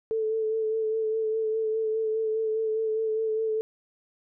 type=tone with vibrato; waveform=sine; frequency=440 Hz; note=A4; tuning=in tune; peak=-24 dBFS; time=0.11-3.61 s; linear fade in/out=0 ms; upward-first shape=sine; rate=4.9 Hz; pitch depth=24 cents each way; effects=none